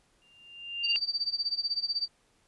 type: tone with exponential growth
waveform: sine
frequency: 2794 Hz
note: F7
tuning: in tune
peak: -23 dBFS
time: 0.22-0.96 s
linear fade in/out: 0 ms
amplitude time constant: 160 ms
type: tone with tremolo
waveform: sine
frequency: 4634 Hz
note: D8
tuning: 24 cents flat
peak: -25 dBFS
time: 0.83-2.08 s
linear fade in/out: 20 ms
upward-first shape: sine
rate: 16 Hz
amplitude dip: 90%
effects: pink hiss -68 dBFS RMS until 2.47 s + resampled to 24000 Hz